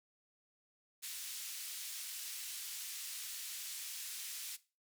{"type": "band-pass noise", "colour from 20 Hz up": "white", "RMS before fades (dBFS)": -45, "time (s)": [1.02, 4.57], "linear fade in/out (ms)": 20, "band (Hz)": [2500, 13000], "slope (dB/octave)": 12, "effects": ["noise-tail reverb RT60 0.3 s tail -17 dB re dry"]}